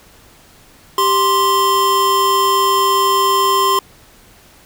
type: tone pair together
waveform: square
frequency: 391.6 / 1046.5 Hz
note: G4 / C6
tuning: -2 / 0 cents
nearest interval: octave + perfect fourth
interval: 1702 cents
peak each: -19 / -13 dBFS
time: 0.98-3.79 s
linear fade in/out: 2 ms
effects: pink hiss -46 dBFS RMS until 4.65 s